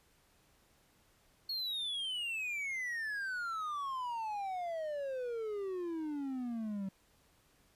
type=exponential sweep; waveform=triangle; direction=down; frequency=4360 to 189.8 Hz; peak=-34 dBFS; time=1.49-6.89 s; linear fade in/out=5 ms; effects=pink hiss -69 dBFS RMS until 7.75 s + resampled to 32000 Hz